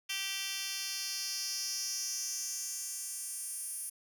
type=tone with high-pass filter sweep; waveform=10% pulse; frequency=390 Hz; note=G4; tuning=9 cents flat; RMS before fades=-38 dBFS; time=0.09-3.9 s; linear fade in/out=10 ms; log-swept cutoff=3200 to 9900 Hz; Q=3; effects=none